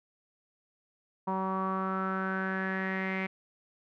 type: tone with low-pass filter sweep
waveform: sawtooth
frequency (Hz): 189.8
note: F#3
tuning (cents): +44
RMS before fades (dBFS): -32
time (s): 1.27-3.27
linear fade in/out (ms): 10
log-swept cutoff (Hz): 980 to 2200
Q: 7.1
effects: none